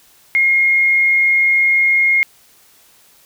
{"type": "tone", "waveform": "sine", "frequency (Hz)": 2143, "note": "C7", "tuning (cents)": 41, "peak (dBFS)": -10, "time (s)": [0.35, 2.23], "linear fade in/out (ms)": 0, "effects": ["white hiss -50 dBFS RMS until 3.25 s"]}